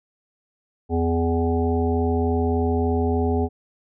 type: harmonic tone with a mistuned harmonic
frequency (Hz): 83.4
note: E2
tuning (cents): +21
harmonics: 1 / 3 / 5 / 7 / 9 / 10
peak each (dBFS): -22 / -24 / -24 / -37 / -29 / -37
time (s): 0.89-3.49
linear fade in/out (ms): 50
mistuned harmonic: 7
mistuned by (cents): +25
effects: none